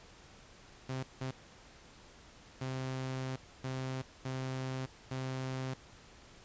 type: tone bursts at uneven times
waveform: sawtooth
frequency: 130.81 Hz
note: C3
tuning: in tune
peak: -32 dBFS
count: 6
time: 0.89-1.03 / 1.21-1.31 / 2.61-3.36 / 3.64-4.02 / 4.25-4.86 / 5.11-5.74 s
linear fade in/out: 5 ms
effects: pink hiss -57 dBFS RMS until 6.44 s + resampled to 16000 Hz